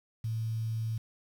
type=tone with quantisation; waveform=sine; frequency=112.5 Hz; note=A2; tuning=39 cents sharp; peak=-30 dBFS; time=0.24-0.98 s; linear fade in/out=5 ms; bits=9; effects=none